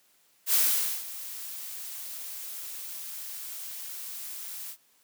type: noise with ADSR envelope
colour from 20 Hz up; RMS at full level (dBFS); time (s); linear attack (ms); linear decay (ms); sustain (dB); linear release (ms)
blue; -22; 0.46-4.77; 77; 490; -17; 75
effects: white hiss -65 dBFS RMS until 5.03 s + high-pass 150 Hz 12 dB/octave